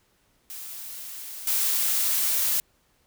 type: noise with level steps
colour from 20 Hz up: blue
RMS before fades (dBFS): -38 / -24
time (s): 0.5-2.6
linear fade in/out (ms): 0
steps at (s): 1.47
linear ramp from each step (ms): 2
effects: pink hiss -66 dBFS RMS until 3.06 s